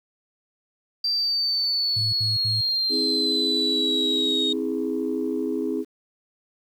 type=exponential sweep; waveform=sine; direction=down; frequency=4699 to 3729 Hz; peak=-20 dBFS; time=1.04-4.53 s; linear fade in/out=5 ms
type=tone bursts; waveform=sine; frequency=110 Hz; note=A2; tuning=in tune; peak=-25 dBFS; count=3; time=1.96-2.614 s; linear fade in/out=10 ms; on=170 ms; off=72 ms
type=chord; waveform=sine; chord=C augmented; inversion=none; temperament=equal with one note detuned; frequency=261.6 / 322.3 / 415.3 Hz; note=C4 / E4 / G#4; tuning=0 / -39 / 0 cents; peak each=-27 dBFS; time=2.89-5.85 s; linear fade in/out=50 ms
effects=tanh soft clip ceiling -15 dBFS + 9-bit